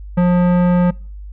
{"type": "tone with tanh clipping", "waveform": "sine", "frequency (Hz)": 177.8, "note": "F3", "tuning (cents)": 31, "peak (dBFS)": -12, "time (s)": [0.17, 0.91], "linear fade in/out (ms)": 10, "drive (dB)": 16, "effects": ["noise-tail reverb RT60 0.4 s tail -25 dB re dry", "added 50 Hz sine -29 dBFS peak until 1.32 s"]}